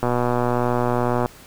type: click train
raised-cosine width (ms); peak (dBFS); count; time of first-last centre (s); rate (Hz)
1; -7; 151; 0.03-1.26; 122
effects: pink hiss -45 dBFS RMS until 1.46 s